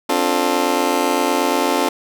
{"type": "chord", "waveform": "20% pulse", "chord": "D minor seventh", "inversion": "third", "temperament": "just", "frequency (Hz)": [264.3, 293.7, 352.4, 440.5], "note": ["C4", "D4", "F4", "A4"], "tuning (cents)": [18, 0, 16, 2], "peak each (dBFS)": -17, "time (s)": [0.09, 1.89], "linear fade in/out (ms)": 5, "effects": []}